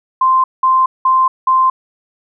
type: tone bursts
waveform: sine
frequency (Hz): 1043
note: C6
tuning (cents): -6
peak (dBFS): -8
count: 4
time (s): 0.21-1.7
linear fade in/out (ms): 5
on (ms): 230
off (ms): 190
effects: none